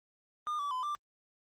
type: tone with pitch steps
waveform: triangle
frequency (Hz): 1212 / 1151 / 1016 / 1181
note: D#6 / D6 / B5 / D6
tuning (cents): -46 / -35 / +49 / +9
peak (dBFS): -30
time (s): 0.47-0.95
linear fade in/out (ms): 0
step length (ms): 120
effects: Opus 32 kbps